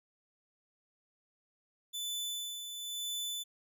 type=tone with tremolo; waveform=sawtooth; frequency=3500 Hz; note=A7; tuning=10 cents flat; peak=-32 dBFS; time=1.93-3.44 s; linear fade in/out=20 ms; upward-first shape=sine; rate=1 Hz; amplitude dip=50%; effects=none